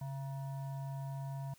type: tone with frequency modulation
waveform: sine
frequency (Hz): 137.8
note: C#3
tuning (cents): -10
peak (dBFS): -38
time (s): 0.01-1.54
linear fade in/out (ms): 5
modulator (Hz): 813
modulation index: 0.43
effects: white hiss -65 dBFS RMS until 1.58 s